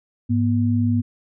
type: tone pair together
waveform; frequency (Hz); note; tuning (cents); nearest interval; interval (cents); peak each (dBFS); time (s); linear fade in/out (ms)
sine; 103.83 / 241.3; G#2 / B3; 0 / -40; octave + minor third; 1460; -19; 0.29-1.02; 20
effects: none